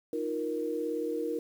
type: chord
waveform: sine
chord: Eb suspended second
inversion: none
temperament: equal with one note detuned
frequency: 311.1 / 349.2 / 468.9 Hz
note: Eb4 / F4 / Bb4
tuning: 0 / 0 / +10 cents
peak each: -35 / -37 / -32 dBFS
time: 0.13-1.39 s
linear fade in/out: 2 ms
effects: 9-bit